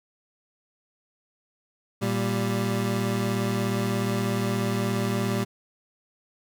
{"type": "tone pair together", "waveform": "25% pulse", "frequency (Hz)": [116.45, 196], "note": ["A#2", "G3"], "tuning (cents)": [-1, 0], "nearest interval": "major sixth", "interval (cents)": 901, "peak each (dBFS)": -23, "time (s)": [2.01, 5.45], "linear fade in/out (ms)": 20, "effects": []}